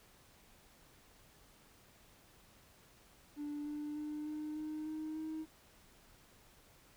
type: tone with pitch steps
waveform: triangle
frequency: 293.7 / 297.1 / 300.6 / 304.1 / 307.6 / 311.2 / 314.8 Hz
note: D4 / D4 / D4 / D#4 / D#4 / D#4 / D#4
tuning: 0 / +20 / +40 / -40 / -20 / 0 / +20 cents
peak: -36 dBFS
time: 3.36-5.46 s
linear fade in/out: 50 ms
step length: 300 ms
effects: tanh soft clip ceiling -35 dBFS + pink hiss -64 dBFS RMS until 6.96 s